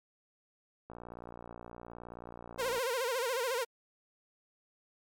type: click train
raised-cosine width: 1 ms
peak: -32 dBFS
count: 112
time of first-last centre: 0.9-2.781 s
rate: 59 Hz
type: tone with vibrato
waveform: sawtooth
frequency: 496.3 Hz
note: B4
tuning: 8 cents sharp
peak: -27 dBFS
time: 2.58-3.65 s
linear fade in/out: 20 ms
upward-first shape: sine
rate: 14 Hz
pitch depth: 140 cents each way
effects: MP3 96 kbps